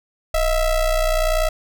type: ring-modulated tone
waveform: square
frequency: 331.3 Hz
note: E4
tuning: 9 cents sharp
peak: -14 dBFS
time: 0.34-1.49 s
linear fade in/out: 5 ms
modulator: 301 Hz
effects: none